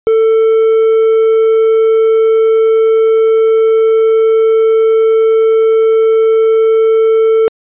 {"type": "tone", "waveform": "triangle", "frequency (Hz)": 445.1, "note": "A4", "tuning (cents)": 20, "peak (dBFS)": -4, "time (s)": [0.07, 7.48], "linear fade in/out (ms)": 0, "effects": ["resampled to 8000 Hz"]}